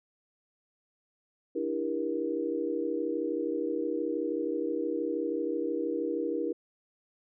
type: chord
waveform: sine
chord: E half-diminished seventh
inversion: third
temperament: just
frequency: 296.7 / 329.6 / 395.6 / 474.7 Hz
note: D4 / E4 / G4 / Bb4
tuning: +18 / 0 / +16 / +31 cents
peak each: -35 / -33 / -36 / -33 dBFS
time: 1.55-6.53 s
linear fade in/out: 10 ms
effects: none